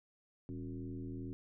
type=tone with frequency modulation; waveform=sine; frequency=191.2 Hz; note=G3; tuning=43 cents flat; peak=-40 dBFS; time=0.49-1.33 s; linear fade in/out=0 ms; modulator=82.3 Hz; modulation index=1.8; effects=none